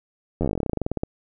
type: slowing click train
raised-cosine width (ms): 2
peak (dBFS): -11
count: 22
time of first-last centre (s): 0.41-1.034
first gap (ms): 11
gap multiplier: 1.09
effects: none